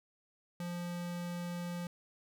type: tone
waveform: square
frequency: 174.61 Hz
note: F3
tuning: in tune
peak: -38 dBFS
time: 0.6-1.87 s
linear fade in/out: 2 ms
effects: none